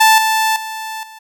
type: tone with level steps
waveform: sawtooth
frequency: 880 Hz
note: A5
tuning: in tune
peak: -3 / -9 / -20 / -31 dBFS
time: 0-1.19 s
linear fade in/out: 10 ms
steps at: 0.18 / 0.56 / 1.03 s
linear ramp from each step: 2 ms
effects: none